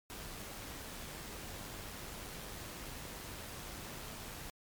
pink noise with amplitude modulation, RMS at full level -45 dBFS, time 0.1-4.5 s, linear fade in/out 0 ms, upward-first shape sine, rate 102 Hz, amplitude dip 25%, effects MP3 96 kbps

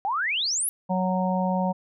sine exponential sweep, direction up, 752 to 11740 Hz, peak -23 dBFS, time 0.05-0.69 s, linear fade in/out 0 ms
harmonic tone, 185 Hz, F#3, in tune, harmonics 1 / 3 / 4 / 5, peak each -24 / -29 / -30 / -29 dBFS, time 0.89-1.73 s, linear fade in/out 20 ms
effects none

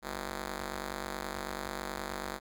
5% pulse ring-modulated tone, 141.3 Hz, C#3, 34 cents sharp, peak -22 dBFS, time 0.02-2.4 s, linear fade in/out 50 ms, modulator 95.3 Hz, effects none

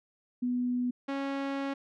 sine / sawtooth tone pair in turn, 246.9 / 275.6 Hz, B3 / C#4, 0 / -10 cents, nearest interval major second, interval 190 cents, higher second, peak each -27 dBFS, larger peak neither, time 0.42-0.91 / 1.08-1.74 s, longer second, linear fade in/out 10 ms, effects low-pass 3000 Hz 12 dB/octave

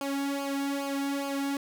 sawtooth tone with flanger, 278.4 Hz, C#4, 8 cents sharp, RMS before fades -31 dBFS, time 0.01-1.57 s, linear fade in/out 2 ms, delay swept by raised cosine 0.52 to 2.02 ms, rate 2.4 Hz, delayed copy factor -0.8, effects none

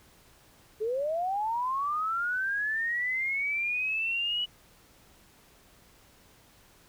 sine linear sweep, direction up, 415.3 to 2960 Hz, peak -27 dBFS, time 0.8-4.46 s, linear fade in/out 20 ms, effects pink hiss -59 dBFS RMS until 6.88 s

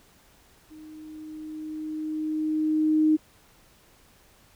sine tone with level ramp, 310 Hz, D#4, 6 cents flat, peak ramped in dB -43 to -16 dBFS, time 0.7-3.17 s, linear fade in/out 20 ms, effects pink hiss -58 dBFS RMS until 4.55 s

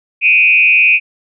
sine tone with frequency modulation, 2489 Hz, D#7, in tune, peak -6 dBFS, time 0.21-1 s, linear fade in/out 50 ms, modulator 170 Hz, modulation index 0.86, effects none

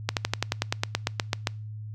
slowing click train, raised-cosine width 0.2 ms, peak -6 dBFS, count 14, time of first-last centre 0.09-1.472 s, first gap 78 ms, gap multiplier 1.05, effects noise-tail reverb RT60 0.4 s tail -26 dB re dry + added 107 Hz sine -35 dBFS peak until 1.94 s

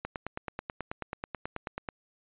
click train, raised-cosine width 0.5 ms, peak -19 dBFS, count 18, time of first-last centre 0.05-1.888 s, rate 9.25 Hz, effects resampled to 8000 Hz

